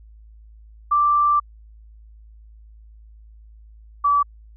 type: tone pair in turn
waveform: sine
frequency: 1174.7 / 1151.9 Hz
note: D6 / D6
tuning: 0 / -34 cents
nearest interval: unison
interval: 34 cents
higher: first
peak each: -14 dBFS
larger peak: neither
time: 0.91-1.4 / 4.04-4.23 s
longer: first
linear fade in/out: 10 ms
effects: added 54 Hz sine -43 dBFS peak until 4.56 s